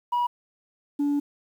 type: tone pair in turn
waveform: sine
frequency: 968 / 287.8 Hz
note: B5 / D4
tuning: -35 / -35 cents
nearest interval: octave + major sixth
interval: 2100 cents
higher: first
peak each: -19 dBFS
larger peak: neither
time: 0.12-0.27 / 0.99-1.2 s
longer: second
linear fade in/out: 10 ms
effects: tanh soft clip ceiling -20 dBFS + 9-bit